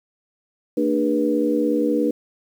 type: tone cluster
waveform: sine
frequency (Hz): 227.1 / 297.7 / 407.8 / 484.8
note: A#3 / D4 / G#4 / B4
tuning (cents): -45 / +24 / -32 / -32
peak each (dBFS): -25 / -20 / -27 / -22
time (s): 0.77-2.11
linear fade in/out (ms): 5
effects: 8-bit